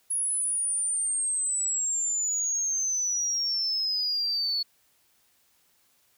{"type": "exponential sweep", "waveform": "sine", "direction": "down", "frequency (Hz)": [10548, 4398], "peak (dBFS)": -24, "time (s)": [0.1, 4.63], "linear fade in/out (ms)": 10, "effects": ["tanh soft clip ceiling -20 dBFS", "white hiss -66 dBFS RMS until 6.17 s"]}